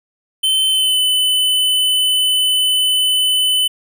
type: tone with pitch glide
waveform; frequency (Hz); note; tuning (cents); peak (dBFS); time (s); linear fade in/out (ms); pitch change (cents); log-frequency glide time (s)
square; 3073 to 3015; G7 to F#7; -35 to +32; -13; 0.43-3.68; 10; -33; 0.69-0.99
effects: none